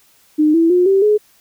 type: tone with pitch steps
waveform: sine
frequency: 304.9 / 330.6 / 358.4 / 388.6 / 421.3 Hz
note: D#4 / E4 / F4 / G4 / G#4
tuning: -35 / +5 / +45 / -15 / +25 cents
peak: -9 dBFS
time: 0.38-1.18 s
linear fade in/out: 20 ms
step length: 160 ms
effects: white hiss -53 dBFS RMS until 1.4 s